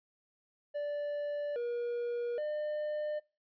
triangle tone with pitch steps, 584 / 477.7 / 602 Hz, D5 / A#4 / D5, -10 / +42 / +43 cents, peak -31 dBFS, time 0.74-3.2 s, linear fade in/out 20 ms, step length 820 ms, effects noise-tail reverb RT60 0.3 s tail -22 dB re dry + resampled to 11025 Hz

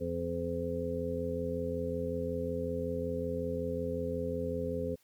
harmonic tone, 85.4 Hz, F2, 38 cents flat, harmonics 1 / 2 / 3 / 5 / 6, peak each -40 / -40 / -39 / -38 / -36 dBFS, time 0-4.96 s, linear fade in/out 20 ms, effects white hiss -69 dBFS RMS until 5.03 s + Opus 48 kbps

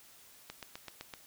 click train, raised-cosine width 0.2 ms, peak -25 dBFS, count 6, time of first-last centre 0.5-1.138 s, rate 7.84 Hz, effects white hiss -58 dBFS RMS until 1.26 s

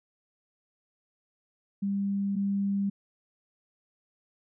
sine tone pair in turn, 198.8 / 198.8 Hz, G3 / G3, +25 / +25 cents, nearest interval unison, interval 0 cents, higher neither, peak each -26 / -25 dBFS, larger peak second, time 1.82-2.36 / 2.36-2.9 s, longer neither, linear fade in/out 10 ms, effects none

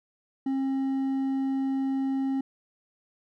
triangle tone with hard clipping, 268.7 Hz, C4, 46 cents sharp, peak -26 dBFS, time 0.46-2.41 s, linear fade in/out 5 ms, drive 7 dB, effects none

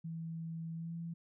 sine tone with pitch glide, 163.9 to 167.54 Hz, E3 to E3, -10 to +28 cents, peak -39 dBFS, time 0.04-1.14 s, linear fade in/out 10 ms, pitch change +38 cents, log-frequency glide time 0.74-0.94 s, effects none

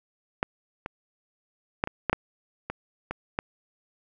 clicks, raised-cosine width 0.5 ms, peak -9 / -18 / -8 / -16 / -8 / -7 / -16 / -16 / -11 dBFS, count 9, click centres 0.429 / 0.861 / 1.839 / 1.874 / 2.097 / 2.13 / 2.7 / 3.11 / 3.389 s, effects none

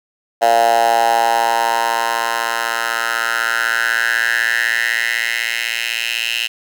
10% pulse tone with high-pass filter sweep, 116 Hz, A#2, 8 cents flat, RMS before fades -17 dBFS, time 0.41-6.48 s, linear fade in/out 20 ms, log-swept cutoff 690 to 2700 Hz, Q 5.2, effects none

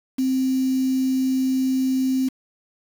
sine tone with quantisation, 261.6 Hz, C4, in tune, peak -18 dBFS, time 0.18-2.29 s, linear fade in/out 10 ms, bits 6, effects none

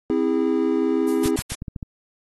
triangle chord, C augmented, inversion none, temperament just, 261.6 / 327 / 408.8 Hz, C4 / E4 / G#4, 0 / -14 / -27 cents, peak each -21 / -20 / -21 dBFS, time 0.1-1.36 s, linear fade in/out 0 ms
violet noise with exponential decay, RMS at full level -30 dBFS, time 1.08-1.37 s, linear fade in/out 5 ms, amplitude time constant 62 ms
white noise bursts, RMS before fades -29 dBFS, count 3, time 1.23-1.553 s, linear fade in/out 10 ms, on 59 ms, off 73 ms
clicks, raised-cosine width 5 ms, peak -18 dBFS, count 7, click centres 1.258 / 1.39 / 1.52 / 1.621 / 1.682 / 1.762 / 1.828 s
effects AAC 32 kbps

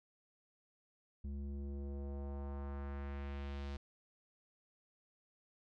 square tone with low-pass filter sweep, 70 Hz, C#2, 18 cents sharp, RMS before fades -43 dBFS, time 1.24-3.77 s, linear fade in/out 5 ms, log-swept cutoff 200 to 4600 Hz, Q 1.3, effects none

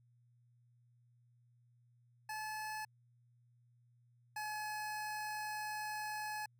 25% pulse tone pair in turn, 861 / 850.6 Hz, A5 / G#5, -38 / +41 cents, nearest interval unison, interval 21 cents, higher first, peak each -37 / -36 dBFS, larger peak second, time 2.29-2.85 / 4.36-6.46 s, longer second, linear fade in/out 5 ms, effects added 120 Hz sine -67 dBFS peak until 6.59 s

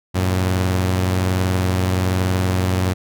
sawtooth tone pair together, 92.21 / 113.4 Hz, F#2 / A#2, -5 / -47 cents, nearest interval major third, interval 358 cents, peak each -13 / -22 dBFS, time 0.14-2.94 s, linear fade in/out 20 ms, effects none

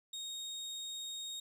30% pulse tone, 3729 Hz, A#7, in tune, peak -38 dBFS, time 0.13-1.4 s, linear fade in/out 5 ms, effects resampled to 32000 Hz + 12-bit

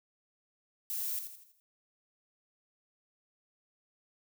violet noise with echo, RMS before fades -36 dBFS, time 0.9-1.19 s, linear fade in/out 0 ms, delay 82 ms, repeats 5, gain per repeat -7 dB, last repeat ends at 1.6 s, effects none

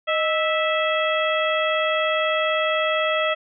harmonic tone with a mistuned harmonic, 656 Hz, E5, 9 cents flat, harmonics 1 / 2 / 3 / 4 / 5, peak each -22 / -25 / -27 / -28 / -29 dBFS, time 0.07-3.35 s, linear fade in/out 20 ms, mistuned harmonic 1, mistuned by -91 cents, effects none

